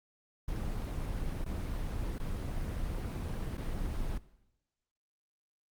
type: noise with dropouts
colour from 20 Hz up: brown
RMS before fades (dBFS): -35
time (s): 0.48-4.18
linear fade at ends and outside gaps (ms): 5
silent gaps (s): 1.444-1.46 / 2.185-2.198 / 3.572-3.577
effects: noise-tail reverb RT60 0.9 s tail -18 dB re dry + Opus 24 kbps

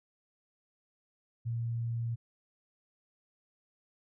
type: tone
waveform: sine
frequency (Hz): 116.54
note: A#2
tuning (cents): 0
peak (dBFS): -31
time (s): 1.45-2.16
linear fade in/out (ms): 20
effects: none

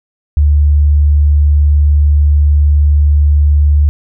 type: tone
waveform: sine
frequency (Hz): 73.42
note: D2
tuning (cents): 0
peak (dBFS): -5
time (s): 0.37-3.89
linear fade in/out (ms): 0
effects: none

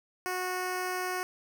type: tone with notch filter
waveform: 10% pulse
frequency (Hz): 366.3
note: F#4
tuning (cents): -17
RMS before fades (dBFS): -33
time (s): 0.26-1.23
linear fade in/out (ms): 0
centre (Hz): 3600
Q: 1.8
effects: none

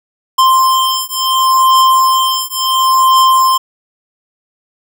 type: beating tone pair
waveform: square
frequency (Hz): 1046.5 / 1047.21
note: C6 / C6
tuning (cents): 0 / +1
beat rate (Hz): 0.71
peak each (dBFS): -12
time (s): 0.38-3.58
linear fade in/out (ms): 10
effects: none

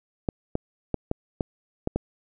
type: clicks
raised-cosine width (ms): 2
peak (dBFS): -11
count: 7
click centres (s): 0.288 / 0.554 / 0.943 / 1.114 / 1.408 / 1.874 / 1.96
effects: none

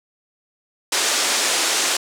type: band-pass noise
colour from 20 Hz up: white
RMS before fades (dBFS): -20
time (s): 0.92-1.97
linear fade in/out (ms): 5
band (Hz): 280 to 8400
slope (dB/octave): 24
effects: none

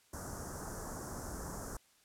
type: band-stop noise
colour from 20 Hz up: pink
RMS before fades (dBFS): -43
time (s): 0.13-1.77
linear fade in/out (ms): 5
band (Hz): 1600 to 5600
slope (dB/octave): 48
effects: white hiss -68 dBFS RMS until 2.04 s + low-pass 11000 Hz 12 dB/octave

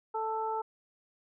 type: harmonic tone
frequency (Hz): 441.1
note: A4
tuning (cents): +4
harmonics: 1 / 2 / 3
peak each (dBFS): -36 / -32 / -40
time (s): 0.14-0.62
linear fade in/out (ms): 10
effects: none

